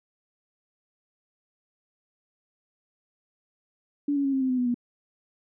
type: tone with pitch steps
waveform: sine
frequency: 287.6 / 280.5 / 273.7 / 266.9 / 260.4 / 254 / 247.8 / 241.7 Hz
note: D4 / C#4 / C#4 / C4 / C4 / B3 / B3 / B3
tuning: -36 / +21 / -22 / +35 / -8 / +49 / +6 / -37 cents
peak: -22 dBFS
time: 4.08-4.744 s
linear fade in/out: 5 ms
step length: 83 ms
effects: none